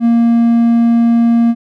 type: tone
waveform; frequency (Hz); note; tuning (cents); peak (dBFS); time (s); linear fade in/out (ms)
triangle; 233.1; A#3; 0; -5; 0-1.55; 50
effects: none